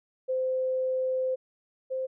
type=tone pair in turn; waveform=sine; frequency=517 / 521.8 Hz; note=C5 / C5; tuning=-21 / -5 cents; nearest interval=unison; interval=16 cents; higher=second; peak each=-25 / -28 dBFS; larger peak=first; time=0.28-1.36 / 1.9-2.07 s; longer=first; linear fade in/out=20 ms; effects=none